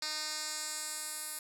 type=tone with band-pass filter sweep; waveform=10% pulse; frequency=306.7 Hz; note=D#4; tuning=25 cents flat; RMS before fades=-39 dBFS; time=0.02-1.39 s; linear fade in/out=2 ms; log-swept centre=5200 to 11000 Hz; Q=1.8; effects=none